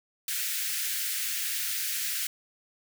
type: high-pass noise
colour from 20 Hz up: white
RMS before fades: -31 dBFS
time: 0.28-2.27 s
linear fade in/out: 2 ms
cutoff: 1500 Hz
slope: 48 dB/octave
effects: none